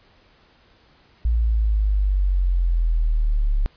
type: exponential sweep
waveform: sine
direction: down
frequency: 58.27 to 34.88 Hz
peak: -16 dBFS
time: 1.25-3.66 s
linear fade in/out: 0 ms
effects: pink hiss -56 dBFS RMS until 3.76 s + resampled to 11025 Hz